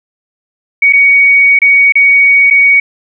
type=tone with dropouts; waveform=sine; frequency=2243 Hz; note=C#7; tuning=20 cents sharp; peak=-3 dBFS; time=0.82-2.8 s; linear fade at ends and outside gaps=5 ms; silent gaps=0.926-0.933 / 1.59-1.617 / 1.923-1.954 / 2.502-2.508 s; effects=none